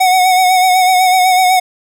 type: tone with vibrato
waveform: square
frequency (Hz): 740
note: F#5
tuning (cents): 0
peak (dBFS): -8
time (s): 0-1.6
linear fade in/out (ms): 10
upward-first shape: sine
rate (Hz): 8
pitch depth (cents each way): 35
effects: none